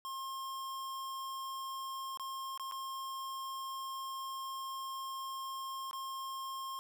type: tone with dropouts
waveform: square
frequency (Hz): 1069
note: C6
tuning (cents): +37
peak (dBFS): -40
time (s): 0.05-6.79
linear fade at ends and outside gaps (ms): 0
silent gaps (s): 2.173-2.197 / 2.576-2.597 / 2.713-2.721 / 5.911-5.931
effects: none